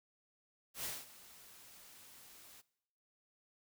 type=noise with ADSR envelope; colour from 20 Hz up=white; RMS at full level=-40 dBFS; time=0.74-2.62 s; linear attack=100 ms; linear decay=210 ms; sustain=-18 dB; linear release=21 ms; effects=noise-tail reverb RT60 0.8 s tail -21 dB re dry